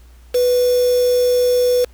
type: tone with quantisation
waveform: sine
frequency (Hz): 493.9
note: B4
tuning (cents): 0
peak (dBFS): -12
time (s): 0.34-1.85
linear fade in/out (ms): 10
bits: 4
effects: added 60 Hz sine -41 dBFS peak until 1.93 s + pink hiss -54 dBFS RMS until 1.93 s